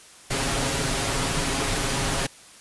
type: noise with comb filter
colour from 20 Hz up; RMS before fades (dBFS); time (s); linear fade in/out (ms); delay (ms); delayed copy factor
pink; -25; 0.3-2.27; 10; 7.3; +0.55
effects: white hiss -48 dBFS RMS until 2.6 s + resampled to 24000 Hz